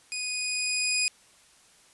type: tone with level ramp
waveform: 15% pulse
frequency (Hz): 2482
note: D#7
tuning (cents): -5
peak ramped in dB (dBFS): -24 to -16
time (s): 0.12-1.08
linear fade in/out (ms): 0
effects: white hiss -58 dBFS RMS until 1.93 s + resampled to 24000 Hz